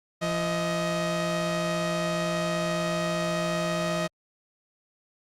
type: tone pair together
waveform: sawtooth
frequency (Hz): 170.7 / 627.9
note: F3 / D#5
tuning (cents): -39 / +16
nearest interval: octave + major seventh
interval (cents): 2255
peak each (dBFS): -25 / -24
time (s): 0.21-4.08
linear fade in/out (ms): 20
effects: low-pass 8000 Hz 12 dB/octave + Opus 48 kbps